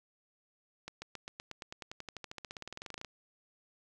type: accelerating click train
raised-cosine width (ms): 0.2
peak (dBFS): -25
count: 30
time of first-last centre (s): 0.88-3.047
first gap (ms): 140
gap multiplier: 0.95
effects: none